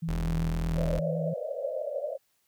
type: tone with vibrato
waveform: sine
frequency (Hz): 162.4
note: E3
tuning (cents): -26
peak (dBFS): -29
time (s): 0.02-1.34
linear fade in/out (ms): 10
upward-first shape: sine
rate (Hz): 8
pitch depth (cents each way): 24
type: tone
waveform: 35% pulse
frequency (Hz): 41.2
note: E1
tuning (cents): 0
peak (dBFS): -27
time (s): 0.08-1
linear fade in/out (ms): 10
type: band-pass noise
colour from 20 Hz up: pink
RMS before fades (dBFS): -33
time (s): 0.74-2.18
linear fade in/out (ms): 50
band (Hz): 510 to 630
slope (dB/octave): 96
effects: white hiss -72 dBFS RMS until 2.47 s